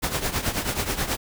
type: noise with tremolo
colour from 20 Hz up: pink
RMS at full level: -23 dBFS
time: 0.02-1.17 s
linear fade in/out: 20 ms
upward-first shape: triangle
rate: 9.3 Hz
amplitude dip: 80%
effects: none